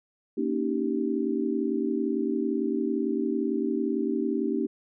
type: chord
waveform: sine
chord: Eb dominant seventh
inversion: second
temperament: just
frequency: 233.3 / 280 / 311.1 / 388.9 Hz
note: Bb3 / Db4 / Eb4 / G4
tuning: +2 / +18 / 0 / -14 cents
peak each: -30 dBFS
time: 0.37-4.67 s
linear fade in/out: 10 ms
effects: none